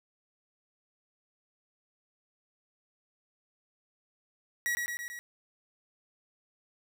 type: tone with echo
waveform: 45% pulse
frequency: 1916 Hz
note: A#6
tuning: 47 cents sharp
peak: -28 dBFS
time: 4.66-4.75 s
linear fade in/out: 0 ms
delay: 110 ms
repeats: 4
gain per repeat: -3 dB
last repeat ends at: 5.19 s
effects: none